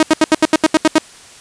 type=tone bursts; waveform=sawtooth; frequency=314.3 Hz; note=D#4; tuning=18 cents sharp; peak=-3 dBFS; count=10; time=0-0.983 s; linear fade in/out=2 ms; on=29 ms; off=77 ms; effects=white hiss -40 dBFS RMS until 1.4 s + resampled to 22050 Hz